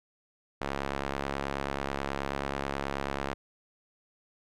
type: tone with band-pass filter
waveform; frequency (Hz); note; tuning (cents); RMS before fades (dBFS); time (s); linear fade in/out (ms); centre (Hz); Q
sawtooth; 69.3; C#2; 0; -34; 0.61-3.34; 5; 1100; 0.55
effects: none